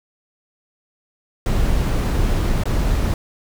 brown noise with dropouts, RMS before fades -18 dBFS, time 1.46-3.14 s, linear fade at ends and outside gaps 1 ms, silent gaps 2.636-2.655 s, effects none

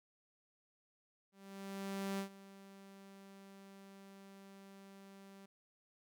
sawtooth tone with ADSR envelope, 195.8 Hz, G3, 2 cents flat, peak -33 dBFS, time 1.32-5.46 s, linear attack 870 ms, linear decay 97 ms, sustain -18 dB, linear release 7 ms, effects none

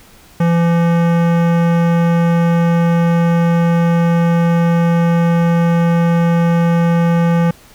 sine tone with hard clipping, 169.3 Hz, E3, 46 cents sharp, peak -12 dBFS, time 0.4-7.51 s, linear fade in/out 5 ms, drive 18 dB, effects pink hiss -44 dBFS RMS until 7.74 s

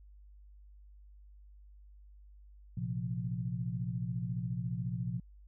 sine chord, Bb suspended second, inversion none, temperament equal, 116.54 / 130.81 / 174.61 Hz, Bb2 / C3 / F3, 0 / 0 / 0 cents, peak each -37 / -38 / -38 dBFS, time 2.77-5.2 s, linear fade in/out 5 ms, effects added 50 Hz sine -53 dBFS peak until 5.47 s

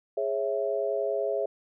sine chord, C# minor, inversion second, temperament equal with one note detuned, 415.3 / 548.6 / 659.3 Hz, G#4 / C#5 / E5, 0 / -18 / 0 cents, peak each -30 dBFS, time 0.17-1.46 s, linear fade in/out 5 ms, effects none

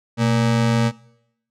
square ring-modulated tone, 175.1 Hz, F3, 5 cents sharp, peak -13 dBFS, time 0.17-0.92 s, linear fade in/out 50 ms, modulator 53.1 Hz, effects noise-tail reverb RT60 0.8 s tail -22 dB re dry + low-pass 7000 Hz 12 dB/octave

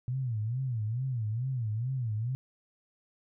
sine tone with vibrato, 119 Hz, A#2, 36 cents sharp, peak -29 dBFS, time 0.08-2.35 s, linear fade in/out 0 ms, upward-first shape sine, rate 2.3 Hz, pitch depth 200 cents each way, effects none

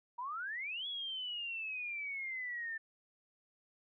sine exponential two-way sweep, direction up then down, 937 to 3397 to 1779 Hz, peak -38 dBFS, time 0.18-2.78 s, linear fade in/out 10 ms, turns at 0.87 s, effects none

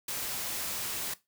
white noise, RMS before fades -35 dBFS, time 0.08-1.14 s, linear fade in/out 5 ms, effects noise-tail reverb RT60 0.2 s tail -17 dB re dry

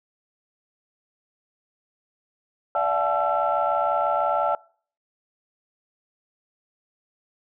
sine tone cluster, 584 / 672 / 738 / 861 / 1340 Hz, D5 / E5 / F#5 / A5 / E6, -10 / +33 / -5 / -38 / +28 cents, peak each -26 dBFS, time 2.75-4.55 s, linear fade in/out 2 ms, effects noise-tail reverb RT60 0.5 s tail -25 dB re dry + tanh soft clip ceiling -11 dBFS

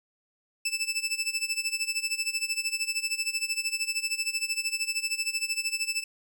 20% pulse tone with tremolo, 2637 Hz, E7, in tune, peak -20 dBFS, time 0.65-6.04 s, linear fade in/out 5 ms, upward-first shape sine, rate 13 Hz, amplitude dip 85%, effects none

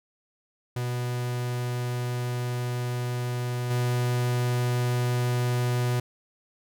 45% pulse tone with level steps, 123 Hz, B2, 7 cents flat, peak -27 / -23 dBFS, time 0.76-6 s, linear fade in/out 5 ms, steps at 3.7 s, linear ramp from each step 10 ms, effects none

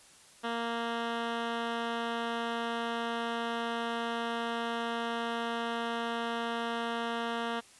10% pulse tone with low-pass filter, 232.5 Hz, A#3, 4 cents flat, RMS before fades -34 dBFS, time 0.43-7.61 s, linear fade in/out 20 ms, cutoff 2800 Hz, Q 1.7, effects white hiss -57 dBFS RMS until 7.79 s + resampled to 24000 Hz

